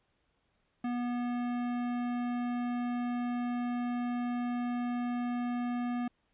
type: tone with tanh clipping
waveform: sine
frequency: 243.1 Hz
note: B3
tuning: 27 cents flat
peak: -33 dBFS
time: 0.84-6.08 s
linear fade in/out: 5 ms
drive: 18 dB
effects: pink hiss -75 dBFS RMS until 6.33 s + resampled to 8000 Hz